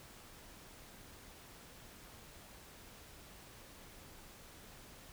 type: silence
effects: pink hiss -56 dBFS RMS until 5.12 s